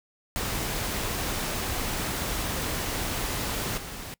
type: noise with level steps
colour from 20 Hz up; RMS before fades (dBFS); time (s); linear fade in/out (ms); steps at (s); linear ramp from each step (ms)
pink; -30 / -38; 0.36-4.14; 0; 3.77; 10
effects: noise-tail reverb RT60 0.1 s tail -24 dB re dry